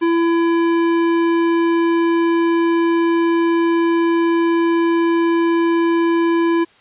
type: tone with hard clipping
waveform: triangle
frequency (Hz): 335.5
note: E4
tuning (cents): +31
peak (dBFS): -15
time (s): 0.01-6.65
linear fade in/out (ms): 20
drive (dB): 17
effects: white hiss -51 dBFS RMS until 6.8 s + resampled to 8000 Hz